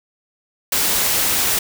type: noise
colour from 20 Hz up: white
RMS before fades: -18 dBFS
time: 0.72-1.59 s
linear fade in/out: 5 ms
effects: none